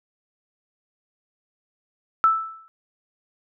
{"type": "tone with exponential decay", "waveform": "sine", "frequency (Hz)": 1318.5, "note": "E6", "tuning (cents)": 0, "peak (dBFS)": -11, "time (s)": [2.24, 2.68], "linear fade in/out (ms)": 0, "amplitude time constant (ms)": 95, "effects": []}